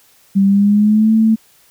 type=tone with pitch glide; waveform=sine; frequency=196 to 221.3 Hz; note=G3 to A3; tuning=0 to +10 cents; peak=-8 dBFS; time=0.35-1.36 s; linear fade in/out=20 ms; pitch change=+210 cents; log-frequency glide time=0.45-1.13 s; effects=white hiss -51 dBFS RMS until 1.7 s